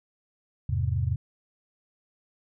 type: chord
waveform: sine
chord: E augmented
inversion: none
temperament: just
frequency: 82.41 / 103.01 / 128.76 Hz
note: E2 / G#2 / B#2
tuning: 0 / -14 / -27 cents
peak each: -28 dBFS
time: 0.69-1.16 s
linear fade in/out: 5 ms
effects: none